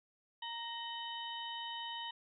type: harmonic tone with a mistuned harmonic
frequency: 932.3 Hz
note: A#5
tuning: in tune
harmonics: 1 / 2 / 3 / 4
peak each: -44 / -49 / -44 / -48 dBFS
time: 0.42-2.11 s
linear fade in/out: 5 ms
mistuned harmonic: 3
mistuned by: +140 cents
effects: none